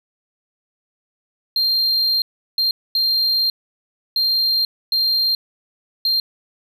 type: tone bursts at uneven times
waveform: triangle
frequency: 4186 Hz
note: C8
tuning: in tune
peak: -14 dBFS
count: 6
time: 1.56-2.22 / 2.58-2.71 / 2.95-3.5 / 4.16-4.65 / 4.92-5.35 / 6.05-6.2 s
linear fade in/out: 2 ms
effects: none